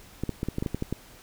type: clicks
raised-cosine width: 3 ms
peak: -15 dBFS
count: 10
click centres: 0.236 / 0.293 / 0.431 / 0.486 / 0.584 / 0.625 / 0.662 / 0.746 / 0.824 / 0.926 s
effects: pink hiss -51 dBFS RMS until 1.22 s